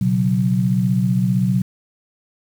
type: chord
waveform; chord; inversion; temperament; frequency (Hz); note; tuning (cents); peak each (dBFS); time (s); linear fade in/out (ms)
sine; B suspended second; none; just; 123.47 / 138.9 / 185.21; B2 / C#3 / F#3; 0 / +4 / +2; -19 / -23 / -17; 0.01-1.62; 5
effects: 7-bit